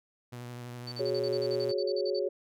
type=tone with vibrato; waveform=sawtooth; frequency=121.7 Hz; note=B2; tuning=25 cents flat; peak=-36 dBFS; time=0.32-1.72 s; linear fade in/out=10 ms; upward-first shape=triangle; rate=12 Hz; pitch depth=27 cents each way
type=tone bursts; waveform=sine; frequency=4532 Hz; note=C#8; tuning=37 cents sharp; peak=-38 dBFS; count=15; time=0.87-2.194 s; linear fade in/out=5 ms; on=50 ms; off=41 ms
type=chord; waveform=sine; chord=F# suspended second; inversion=none; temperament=equal; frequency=370 / 415.3 / 554.4 Hz; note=F#4 / G#4 / C#5; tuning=0 / 0 / 0 cents; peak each=-32 dBFS; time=0.99-2.29 s; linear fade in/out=10 ms
effects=none